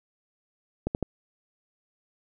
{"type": "clicks", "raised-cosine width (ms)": 2, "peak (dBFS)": -13, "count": 3, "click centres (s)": [0.87, 0.949, 1.027], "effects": []}